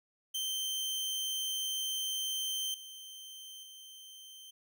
sawtooth tone with level steps, 3117 Hz, G7, 11 cents flat, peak -30 / -43 / -46 dBFS, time 0.34-4.51 s, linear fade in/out 10 ms, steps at 2.74 / 3.63 s, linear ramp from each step 2 ms, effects none

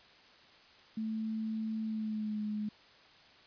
sine tone with pitch glide, 220 to 211.2 Hz, A3 to G#3, 0 to +29 cents, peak -33 dBFS, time 0.97-2.69 s, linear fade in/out 5 ms, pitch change -71 cents, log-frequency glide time 1.84-2.42 s, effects white hiss -59 dBFS RMS until 3.46 s + resampled to 11025 Hz

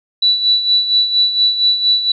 sine tone with tremolo, 3951 Hz, B7, in tune, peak -8 dBFS, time 0.22-2.12 s, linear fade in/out 5 ms, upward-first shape sine, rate 4.3 Hz, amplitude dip 65%, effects none

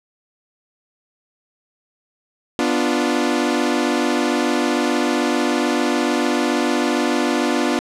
sawtooth chord, B diminished, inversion none, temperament equal, 246.9 / 293.7 / 349.2 Hz, B3 / D4 / F4, 0 / 0 / 0 cents, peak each -17 / -17 / -18 dBFS, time 2.59-7.79 s, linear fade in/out 0 ms, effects low-pass 8000 Hz 12 dB/octave

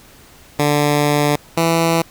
10% pulse tone pair in turn, 146.83 / 165.72 Hz, D3 / E3, 0 / +9 cents, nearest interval major second, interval 209 cents, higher second, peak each -5 dBFS, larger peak neither, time 0.59-1.36 / 1.57-2.02 s, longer first, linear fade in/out 5 ms, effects pink hiss -45 dBFS RMS until 2.1 s

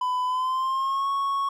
triangle tone with pitch glide, 1002 to 1105.4 Hz, B5 to C#6, +25 to -5 cents, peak -21 dBFS, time 0.01-1.49 s, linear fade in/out 5 ms, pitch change +170 cents, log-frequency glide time 0.25-1.09 s, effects none

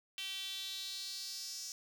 sawtooth tone with high-pass filter sweep, 385.7 Hz, G4, 28 cents flat, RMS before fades -43 dBFS, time 0.18-1.72 s, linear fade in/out 0 ms, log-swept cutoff 3000 to 5700 Hz, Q 4.5, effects none

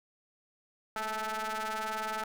sawtooth ring-modulated tone, 219.9 Hz, A3, 1 cent flat, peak -26 dBFS, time 0.96-2.24 s, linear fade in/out 2 ms, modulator 1090 Hz, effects none

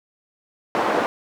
white band-pass noise, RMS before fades -21 dBFS, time 0.75-1.06 s, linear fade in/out 0 ms, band 270 to 940 Hz, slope 12 dB/octave, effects none

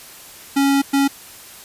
square tone bursts at uneven times, 277.2 Hz, C#4, in tune, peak -14 dBFS, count 2, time 0.56-0.82 / 0.93-1.08 s, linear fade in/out 10 ms, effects white hiss -40 dBFS RMS until 1.64 s + resampled to 32000 Hz

